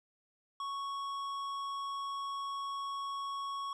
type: tone with tanh clipping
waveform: sine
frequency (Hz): 1108.7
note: C#6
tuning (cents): 0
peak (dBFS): -38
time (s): 0.6-3.73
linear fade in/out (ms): 2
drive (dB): 12
effects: none